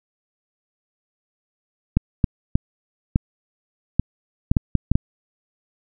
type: clicks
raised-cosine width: 5 ms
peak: -3 dBFS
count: 10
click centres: 1.97 / 2.242 / 2.555 / 3.159 / 3.996 / 4.515 / 4.568 / 4.753 / 4.916 / 4.955 s
effects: none